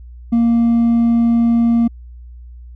sine tone with hard clipping, 233.1 Hz, A#3, in tune, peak -11 dBFS, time 0.32-1.88 s, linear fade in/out 10 ms, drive 2 dB, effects added 60 Hz sine -33 dBFS peak until 2.75 s

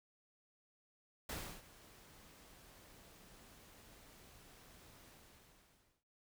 pink noise with ADSR envelope, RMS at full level -43 dBFS, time 1.29-6.04 s, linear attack 5 ms, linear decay 320 ms, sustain -18 dB, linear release 960 ms, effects none

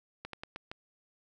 slowing click train, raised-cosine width 0.3 ms, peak -24 dBFS, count 5, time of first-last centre 0.25-0.715 s, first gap 83 ms, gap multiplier 1.23, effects none

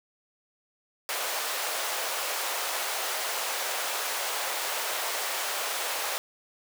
pink high-pass noise, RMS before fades -31 dBFS, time 1.09-6.18 s, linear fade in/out 0 ms, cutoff 540 Hz, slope 24 dB/octave, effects none

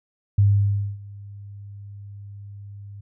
sine tone with ADSR envelope, 100.9 Hz, G#2, 49 cents flat, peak -12 dBFS, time 0.38-3.01 s, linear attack 6 ms, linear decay 590 ms, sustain -24 dB, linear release 8 ms, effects none

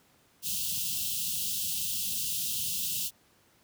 white band-stop noise, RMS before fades -32 dBFS, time 0.42-3.11 s, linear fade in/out 50 ms, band 220 to 2700 Hz, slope 96 dB/octave, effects pink hiss -64 dBFS RMS until 3.63 s + high-pass 80 Hz 12 dB/octave

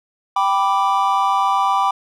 triangle chord, G major, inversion none, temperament equal, 784 / 987.8 / 1174.7 Hz, G5 / B5 / D6, 0 / 0 / 0 cents, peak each -17 dBFS, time 0.36-1.91 s, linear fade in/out 5 ms, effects none

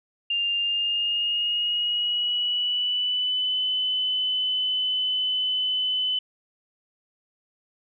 sine tone with pitch glide, 2800 to 3018 Hz, F7 to F#7, +4 to +34 cents, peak -22 dBFS, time 0.3-6.19 s, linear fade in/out 5 ms, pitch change +130 cents, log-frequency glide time 0.59-3.58 s, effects none

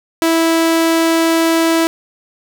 sawtooth tone, 328.4 Hz, E4, 6 cents flat, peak -7 dBFS, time 0.22-1.87 s, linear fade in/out 0 ms, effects none

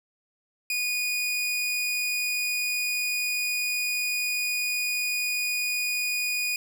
sawtooth tone, 2463 Hz, D#7, 18 cents flat, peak -22 dBFS, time 0.7-6.56 s, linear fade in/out 2 ms, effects none

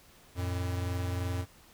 square tone pair together, 89.5 / 112.46 Hz, F2 / A2, +43 / +38 cents, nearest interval major third, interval 395 cents, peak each -32 / -39 dBFS, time 0.35-1.46 s, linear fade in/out 50 ms, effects pink hiss -58 dBFS RMS until 1.73 s

